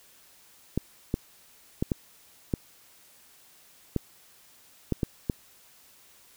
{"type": "clicks", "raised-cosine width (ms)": 3, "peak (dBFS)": -12, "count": 9, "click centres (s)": [0.776, 1.141, 1.825, 1.918, 2.538, 3.963, 4.923, 5.032, 5.298], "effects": ["white hiss -57 dBFS RMS until 6.36 s"]}